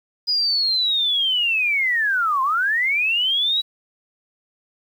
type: linear two-way sweep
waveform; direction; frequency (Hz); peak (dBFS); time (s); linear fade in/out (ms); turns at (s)
sine; down then up; 4978 to 1025 to 3926; -17; 0.27-3.62; 20; 2.42
effects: 8-bit